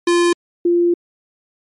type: tone pair in turn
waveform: square / sine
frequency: 346.6 / 346.6 Hz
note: F4 / F4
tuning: -13 / -13 cents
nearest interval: unison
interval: 0 cents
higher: neither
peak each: -12 / -11 dBFS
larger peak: second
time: 0.07-0.33 / 0.65-0.94 s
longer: second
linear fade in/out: 5 ms
effects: MP3 48 kbps